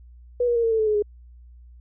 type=tone with pitch steps; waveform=sine; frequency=488.1 / 477 / 466.1 / 455.4 / 445 / 434.8 / 424.9 / 415.2 Hz; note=B4 / A#4 / A#4 / A#4 / A4 / A4 / G#4 / G#4; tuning=-20 / +40 / 0 / -40 / +20 / -21 / +40 / 0 cents; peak=-18 dBFS; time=0.4-1.024 s; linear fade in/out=5 ms; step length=78 ms; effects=added 60 Hz sine -44 dBFS peak until 1.8 s